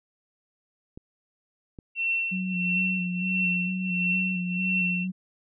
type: clicks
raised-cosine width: 3 ms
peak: -28 dBFS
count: 2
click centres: 0.975 / 1.788 s
type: tone with tremolo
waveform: sine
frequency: 2706 Hz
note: E7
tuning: 45 cents sharp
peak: -22 dBFS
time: 1.95-5.08 s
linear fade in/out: 50 ms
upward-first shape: triangle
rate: 1.5 Hz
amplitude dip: 85%
type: tone with vibrato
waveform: sine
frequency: 182.3 Hz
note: F#3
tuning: 25 cents flat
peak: -27 dBFS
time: 2.31-5.12 s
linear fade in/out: 20 ms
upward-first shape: square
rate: 2.2 Hz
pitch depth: 31 cents each way
effects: none